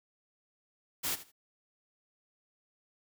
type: noise with echo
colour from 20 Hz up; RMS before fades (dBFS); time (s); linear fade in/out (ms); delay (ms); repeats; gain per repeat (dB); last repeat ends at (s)
white; -33; 1.03-1.16; 20; 80; 2; -15; 1.32
effects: none